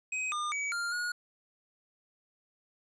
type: tone with pitch steps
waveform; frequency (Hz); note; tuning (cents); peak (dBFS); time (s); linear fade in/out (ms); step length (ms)
square; 2523 / 1209 / 2275 / 1399 / 1445; D#7 / D6 / C#7 / F6 / F#6; +23 / +50 / +44 / +3 / -41; -32; 0.12-1.12; 5; 200
effects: resampled to 22050 Hz + 12-bit